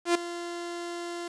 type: tone with ADSR envelope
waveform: sawtooth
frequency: 345.3 Hz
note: F4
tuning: 20 cents flat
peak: -15 dBFS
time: 0.05-1.28 s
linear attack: 100 ms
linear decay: 6 ms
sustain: -15 dB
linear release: 5 ms
effects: resampled to 22050 Hz + 8-bit